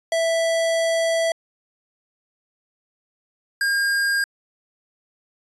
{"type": "tone pair in turn", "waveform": "square", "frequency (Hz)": [659.3, 1614], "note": ["E5", "G#6"], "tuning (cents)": [0, -50], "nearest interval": "octave + minor third", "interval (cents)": 1550, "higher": "second", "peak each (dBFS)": -19, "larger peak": "neither", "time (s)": [[0.12, 1.32], [3.61, 4.24]], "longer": "first", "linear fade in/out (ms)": 2, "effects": ["resampled to 24000 Hz"]}